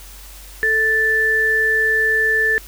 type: tone pair together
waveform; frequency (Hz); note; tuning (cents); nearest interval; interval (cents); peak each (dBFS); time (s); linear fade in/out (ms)
sine; 440 / 1760; A4 / A6; 0 / 0; 2 octaves; 2400; -23 / -14; 0.63-2.58; 0
effects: added 48 Hz sine -38 dBFS peak until 2.67 s + white hiss -41 dBFS RMS until 2.67 s